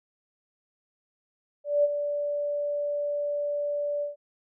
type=tone with ADSR envelope; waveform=sine; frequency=582 Hz; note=D5; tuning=16 cents flat; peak=-17 dBFS; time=1.64-4.16 s; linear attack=200 ms; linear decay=32 ms; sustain=-9 dB; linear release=140 ms; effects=none